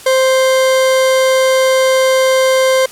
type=tone; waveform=40% pulse; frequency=523.3 Hz; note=C5; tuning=in tune; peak=-8 dBFS; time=0.06-2.86 s; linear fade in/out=5 ms; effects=white hiss -35 dBFS RMS until 2.91 s + low-pass 12000 Hz 12 dB/octave